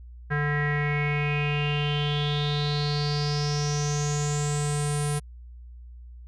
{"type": "tone with low-pass filter sweep", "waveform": "square", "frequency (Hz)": 146.83, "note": "D3", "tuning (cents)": 0, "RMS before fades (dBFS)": -26, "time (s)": [0.3, 5.2], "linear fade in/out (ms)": 20, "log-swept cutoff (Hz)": [1700, 9900], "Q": 8.1, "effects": ["added 60 Hz sine -41 dBFS peak until 6.27 s"]}